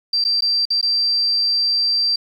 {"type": "tone with dropouts", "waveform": "sine", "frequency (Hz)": 4699, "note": "D8", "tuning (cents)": 0, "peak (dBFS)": -15, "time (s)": [0.13, 2.16], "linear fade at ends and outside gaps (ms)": 5, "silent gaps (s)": [[0.241, 0.249], [0.408, 0.421], [0.654, 0.703], [0.813, 0.827]], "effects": ["8-bit"]}